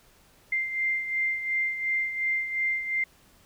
sine beating tone pair, 2093 / 2095.8 Hz, C7 / C7, 0 / +2 cents, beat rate 2.8 Hz, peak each -26 / -33 dBFS, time 0.52-3.04 s, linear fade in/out 5 ms, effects pink hiss -59 dBFS RMS until 3.45 s

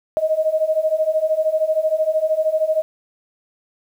sine beating tone pair, 620 / 633 Hz, D#5 / D#5, -6 / +30 cents, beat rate 13 Hz, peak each -20 / -18 dBFS, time 0.17-2.82 s, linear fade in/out 0 ms, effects 8-bit

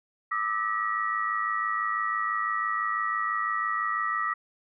sine tone cluster, 1190 / 1296 / 1919 Hz, D6 / E6 / A#6, +22 / -30 / +50 cents, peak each -30 dBFS, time 0.31-4.34 s, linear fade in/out 10 ms, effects none

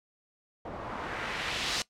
white noise with low-pass filter sweep, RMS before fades -35 dBFS, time 0.65-1.82 s, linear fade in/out 2 ms, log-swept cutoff 650 to 5300 Hz, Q 1.2, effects noise-tail reverb RT60 0.1 s tail -19 dB re dry

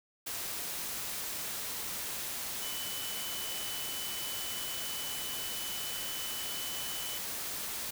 sine tone in noise, 3000 Hz, F#7, 23 cents sharp, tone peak -42 dBFS, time 2.61-7.18 s, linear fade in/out 10 ms, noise white, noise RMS -38 dBFS, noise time 0.26-7.91 s, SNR -7 dB, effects none

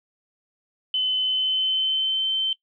sine tone with pitch glide, 3036 to 3094 Hz, F#7 to G7, +44 to -23 cents, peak -20 dBFS, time 0.94-2.53 s, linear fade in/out 2 ms, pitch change +33 cents, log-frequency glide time 1.2-2.3 s, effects noise-tail reverb RT60 0.1 s tail -20 dB re dry

